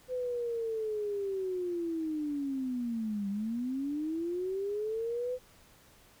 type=linear two-way sweep; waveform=sine; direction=down then up; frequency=510 to 196 to 510 Hz; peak=-31 dBFS; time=0.08-5.39 s; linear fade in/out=50 ms; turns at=3.29 s; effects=pink hiss -60 dBFS RMS until 6.2 s